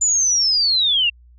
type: linear sweep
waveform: sine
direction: down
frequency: 7130 to 2700 Hz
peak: -14 dBFS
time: 0.01-1.1 s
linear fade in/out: 10 ms
effects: added 60 Hz sine -45 dBFS peak until 1.38 s